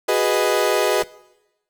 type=chord; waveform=35% pulse; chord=G# minor seventh; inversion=third; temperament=equal; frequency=370 / 415.3 / 493.9 / 622.3 Hz; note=F#4 / G#4 / B4 / D#5; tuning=0 / 0 / 0 / 0 cents; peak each=-21 / -20 / -20 / -20 dBFS; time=0.08-1.03 s; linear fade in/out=10 ms
type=noise with exponential growth; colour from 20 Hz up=pink; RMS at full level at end=-32 dBFS; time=0.94-1.04 s; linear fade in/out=5 ms; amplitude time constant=21 ms
effects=noise-tail reverb RT60 1.0 s tail -21 dB re dry